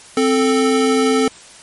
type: tone pair together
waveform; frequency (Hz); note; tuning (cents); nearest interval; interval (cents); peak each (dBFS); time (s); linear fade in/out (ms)
square; 261.6 / 440; C4 / A4; 0 / 0; major sixth; 900; -16; 0.17-1.28; 2
effects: white hiss -41 dBFS RMS until 1.62 s + MP3 48 kbps

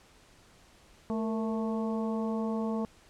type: harmonic tone with a mistuned harmonic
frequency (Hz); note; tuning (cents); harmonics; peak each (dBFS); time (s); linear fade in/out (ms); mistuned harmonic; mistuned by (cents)
220; A3; 0; 1 / 2 / 3 / 4 / 5; -30 / -36 / -40 / -42 / -44; 1.1-2.85; 0; 2; +71
effects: pink hiss -59 dBFS RMS until 3.09 s + low-pass 9000 Hz 12 dB/octave

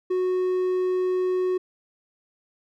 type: tone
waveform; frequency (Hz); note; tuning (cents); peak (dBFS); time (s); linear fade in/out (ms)
triangle; 367.7; F#4; -11; -19; 0.1-1.58; 10
effects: none

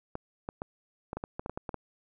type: clicks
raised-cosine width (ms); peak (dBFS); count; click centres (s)
1; -21; 12; 0.154 / 0.489 / 0.619 / 1.131 / 1.17 / 1.239 / 1.395 / 1.461 / 1.496 / 1.575 / 1.692 / 1.743
effects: none

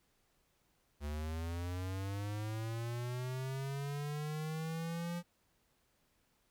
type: linear sweep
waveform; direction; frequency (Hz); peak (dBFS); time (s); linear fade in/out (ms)
square; up; 72.1 to 174.61; -38; 1-5.23; 50
effects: pink hiss -75 dBFS RMS until 6.5 s

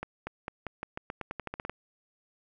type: accelerating click train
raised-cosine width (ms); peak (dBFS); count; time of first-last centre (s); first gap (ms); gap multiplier
0.5; -20; 15; 0.03-1.696; 240; 0.88
effects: none

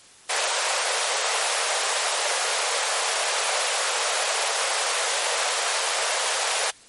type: high-pass noise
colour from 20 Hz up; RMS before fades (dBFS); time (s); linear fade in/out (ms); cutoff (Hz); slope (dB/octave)
pink; -24; 0.29-6.71; 10; 480; 48
effects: white hiss -50 dBFS RMS until 6.88 s + MP3 48 kbps

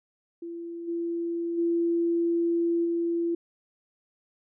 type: tone with level steps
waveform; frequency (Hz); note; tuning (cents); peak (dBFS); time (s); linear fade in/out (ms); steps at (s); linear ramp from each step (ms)
sine; 338.9; E4; +48; -34 / -27 / -22 / -24; 0.42-3.35; 5; 0.87 / 1.57 / 2.84; 20
effects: none

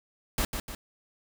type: noise with echo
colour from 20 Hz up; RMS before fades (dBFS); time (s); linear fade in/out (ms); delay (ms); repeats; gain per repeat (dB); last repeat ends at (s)
pink; -27; 0.38-0.45; 2; 150; 2; -6; 0.75
effects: none

